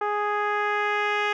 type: tone with low-pass filter sweep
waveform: 10% pulse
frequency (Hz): 415.3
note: G#4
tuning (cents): 0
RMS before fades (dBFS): -25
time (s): 0.01-1.33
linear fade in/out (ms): 5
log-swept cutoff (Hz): 1100 to 2900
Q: 1.3
effects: none

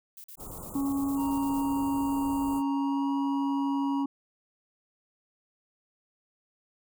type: noise bursts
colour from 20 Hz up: violet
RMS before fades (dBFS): -46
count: 13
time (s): 0.17-1.609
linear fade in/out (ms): 2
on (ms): 71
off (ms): 43
type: band-stop noise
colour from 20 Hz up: pink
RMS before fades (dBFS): -42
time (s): 0.37-2.63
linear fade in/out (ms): 50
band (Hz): 1300 to 6900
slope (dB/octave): 96
type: harmonic tone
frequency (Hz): 277.2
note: C#4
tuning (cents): 0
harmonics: 1 / 3 / 4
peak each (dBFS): -26 / -42 / -43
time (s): 0.75-4.06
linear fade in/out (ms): 5
type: tone with pitch glide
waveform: triangle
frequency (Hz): 932.3 to 956.3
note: A#5 to A#5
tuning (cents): 0 to +44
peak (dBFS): -32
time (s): 1.16-4.06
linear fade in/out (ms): 50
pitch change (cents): +44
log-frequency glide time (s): 2.63-3.13
effects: none

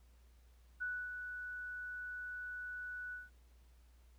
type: tone with ADSR envelope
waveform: sine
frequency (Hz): 1480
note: F#6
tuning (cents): 0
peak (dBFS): -36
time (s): 0.8-3.3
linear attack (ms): 22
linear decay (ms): 270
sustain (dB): -6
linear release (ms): 170
effects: added 60 Hz sine -61 dBFS peak until 4.18 s + pink hiss -74 dBFS RMS until 4.18 s

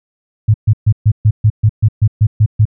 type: tone bursts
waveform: sine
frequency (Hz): 107.3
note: A2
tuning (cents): -43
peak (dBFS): -5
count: 12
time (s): 0.48-2.654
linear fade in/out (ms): 10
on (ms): 62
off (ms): 130
effects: none

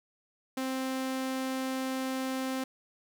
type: tone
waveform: sawtooth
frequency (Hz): 262.2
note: C4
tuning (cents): +4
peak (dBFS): -27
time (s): 0.57-2.64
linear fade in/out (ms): 5
effects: none

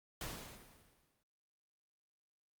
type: noise with exponential decay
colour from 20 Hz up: pink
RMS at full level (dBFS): -42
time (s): 0.21-1.23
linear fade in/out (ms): 2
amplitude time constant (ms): 220
effects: Opus 48 kbps

